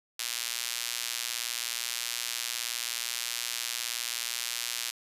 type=tone with high-pass filter; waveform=sawtooth; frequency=119.2 Hz; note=A#2; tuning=39 cents sharp; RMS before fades=-34 dBFS; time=0.19-4.91 s; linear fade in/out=5 ms; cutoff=3500 Hz; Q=0.77; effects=resampled to 32000 Hz